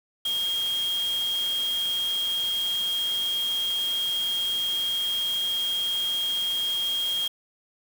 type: tone in noise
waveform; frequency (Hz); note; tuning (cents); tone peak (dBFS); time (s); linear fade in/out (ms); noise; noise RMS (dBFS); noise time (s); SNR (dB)
sine; 3243; G#7; -42; -24; 0.25-7.28; 5; white; -38; 0.25-7.28; +11
effects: none